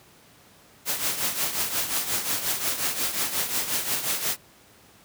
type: noise with tremolo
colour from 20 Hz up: white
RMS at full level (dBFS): -24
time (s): 0.85-4.37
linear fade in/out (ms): 50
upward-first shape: triangle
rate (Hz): 5.6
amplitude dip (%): 70
effects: pink hiss -54 dBFS RMS until 5.04 s + high-pass 80 Hz 12 dB/octave